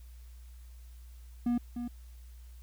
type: tone with echo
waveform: triangle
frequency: 240.7 Hz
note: B3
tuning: 44 cents flat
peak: -24 dBFS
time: 1.46-1.58 s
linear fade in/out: 5 ms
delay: 300 ms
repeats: 1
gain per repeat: -8 dB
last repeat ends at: 1.88 s
effects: added 60 Hz sine -47 dBFS peak until 2.62 s + white hiss -65 dBFS RMS until 2.62 s